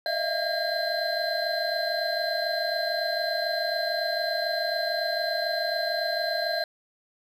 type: tone cluster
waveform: triangle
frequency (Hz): 617 / 661 / 688 / 1615 / 4102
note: D#5 / E5 / F5 / G#6 / C8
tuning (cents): -15 / +5 / -26 / -49 / -35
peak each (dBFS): -30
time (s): 0.06-6.64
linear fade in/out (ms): 2
effects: none